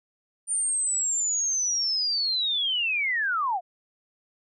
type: linear sweep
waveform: sine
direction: down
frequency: 9150 to 665 Hz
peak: -23 dBFS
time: 0.47-3.61 s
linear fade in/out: 50 ms
effects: none